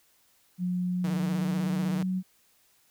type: tone with pitch glide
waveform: sine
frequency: 180 to 185.6 Hz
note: F#3 to F#3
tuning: -47 to +6 cents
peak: -26 dBFS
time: 0.58-2.23 s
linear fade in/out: 50 ms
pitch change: +53 cents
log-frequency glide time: 0.92-1.7 s
type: tone with vibrato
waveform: sawtooth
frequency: 155.56 Hz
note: D#3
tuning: in tune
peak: -29 dBFS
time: 1.04-2.03 s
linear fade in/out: 5 ms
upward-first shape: square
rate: 16 Hz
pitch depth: 69 cents each way
effects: white hiss -65 dBFS RMS until 2.9 s